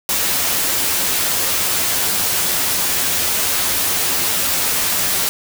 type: noise with comb filter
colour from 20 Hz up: white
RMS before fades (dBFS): -18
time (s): 0.09-5.29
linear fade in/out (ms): 0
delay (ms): 11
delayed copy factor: +0.5
effects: none